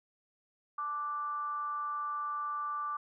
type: tone with frequency modulation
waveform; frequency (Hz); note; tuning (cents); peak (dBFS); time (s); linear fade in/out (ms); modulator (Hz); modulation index
sine; 1174.7; D6; 0; -33; 0.78-2.97; 5; 306; 0.35
effects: none